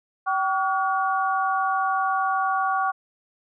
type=tone cluster; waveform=sine; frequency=769 / 1136 / 1434 Hz; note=G5 / C#6 / F6; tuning=-33 / +42 / +45 cents; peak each=-24 / -24 / -28 dBFS; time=0.26-2.92 s; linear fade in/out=20 ms; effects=none